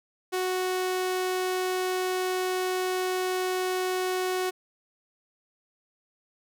sawtooth tone, 369.3 Hz, F#4, 3 cents flat, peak -22 dBFS, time 0.32-4.51 s, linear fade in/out 20 ms, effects none

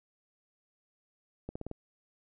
accelerating click train, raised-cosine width 2 ms, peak -25 dBFS, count 5, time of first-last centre 1.49-1.714 s, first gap 65 ms, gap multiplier 0.9, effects none

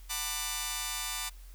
5% pulse chord, B minor seventh, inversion second, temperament just, 740.8 / 889 / 987.8 / 1185.3 Hz, F#5 / A5 / B5 / D6, +2 / +18 / 0 / +16 cents, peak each -31 / -29 / -28 / -25 dBFS, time 0.09-1.3 s, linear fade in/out 20 ms, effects added 43 Hz sine -46 dBFS peak until 1.54 s + white hiss -60 dBFS RMS until 1.54 s

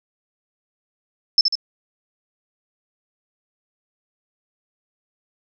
sine tone with echo, 5274 Hz, E8, in tune, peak -9 dBFS, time 1.38-1.41 s, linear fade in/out 2 ms, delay 72 ms, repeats 2, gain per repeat -5 dB, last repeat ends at 1.554 s, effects none

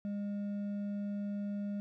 triangle tone with hard clipping, 203.2 Hz, G#3, 38 cents flat, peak -36 dBFS, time 0.05-1.8 s, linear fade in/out 0 ms, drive 8 dB, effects none

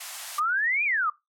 white high-pass noise, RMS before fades -36 dBFS, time 0-0.4 s, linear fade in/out 10 ms, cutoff 630 Hz, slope 48 dB/octave
sine exponential two-way sweep, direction up then down, 1169 to 2489 to 1169 Hz, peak -22 dBFS, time 0.38-1.1 s, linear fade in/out 5 ms, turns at 0.84 s
effects noise-tail reverb RT60 0.2 s tail -20 dB re dry + low-pass 12000 Hz 12 dB/octave

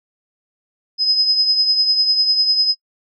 sine tone with tremolo, 5060 Hz, D#8, 28 cents sharp, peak -10 dBFS, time 0.98-2.75 s, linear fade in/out 50 ms, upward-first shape triangle, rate 10 Hz, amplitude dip 60%, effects noise-tail reverb RT60 0.1 s tail -25 dB re dry

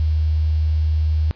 sine tone with quantisation, 77.7 Hz, D#2, 2 cents flat, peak -15 dBFS, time 0-1.31 s, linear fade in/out 0 ms, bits 7, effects pink hiss -51 dBFS RMS until 1.35 s + resampled to 11025 Hz

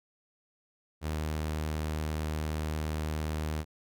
sawtooth tone, 77.3 Hz, D#2, 11 cents flat, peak -27 dBFS, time 1.01-3.65 s, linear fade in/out 50 ms, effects none

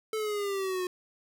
square exponential sweep, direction down, 440 to 360.1 Hz, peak -30 dBFS, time 0.13-0.87 s, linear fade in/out 2 ms, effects none

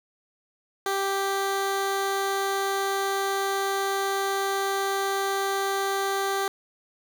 15% pulse tone, 392 Hz, G4, in tune, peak -18 dBFS, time 0.86-6.48 s, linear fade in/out 2 ms, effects none

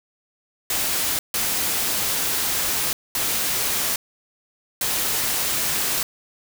white noise bursts at uneven times, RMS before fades -23 dBFS, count 4, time 0.7-1.19 / 1.34-2.93 / 3.15-3.96 / 4.81-6.03 s, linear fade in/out 2 ms, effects none

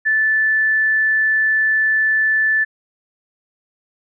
sine tone, 1752 Hz, A6, 8 cents flat, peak -13 dBFS, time 0.05-2.65 s, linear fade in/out 20 ms, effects none

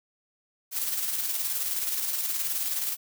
blue noise with tremolo, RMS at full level -28 dBFS, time 0.71-2.97 s, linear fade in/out 50 ms, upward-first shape square, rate 19 Hz, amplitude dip 35%, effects none

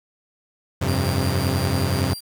sawtooth chord, F suspended second, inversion none, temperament equal with one note detuned, 87.31 / 98 / 132.79 Hz, F2 / G2 / C3, 0 / 0 / +26 cents, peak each -20 dBFS, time 0.81-2.14 s, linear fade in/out 10 ms
sawtooth tone with tremolo, 4737 Hz, D8, 14 cents sharp, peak -30 dBFS, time 0.87-2.21 s, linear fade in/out 20 ms, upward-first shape square, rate 5.7 Hz, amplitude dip 25%
effects 8-bit

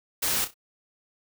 white noise with echo, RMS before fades -26 dBFS, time 0.22-0.45 s, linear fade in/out 10 ms, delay 31 ms, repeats 3, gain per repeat -11 dB, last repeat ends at 0.543 s, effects none

